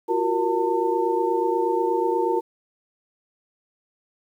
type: tone cluster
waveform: sine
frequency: 346.6 / 374.9 / 468.1 / 898 Hz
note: F4 / F#4 / A#4 / A5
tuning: -13 / +23 / +7 / +35 cents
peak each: -25 dBFS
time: 0.08-2.41 s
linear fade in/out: 20 ms
effects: 9-bit